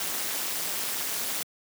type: noise with amplitude modulation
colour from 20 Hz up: white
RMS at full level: -27 dBFS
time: 0-1.43 s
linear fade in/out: 2 ms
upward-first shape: sine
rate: 214 Hz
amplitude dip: 85%
effects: high-pass 150 Hz 12 dB/octave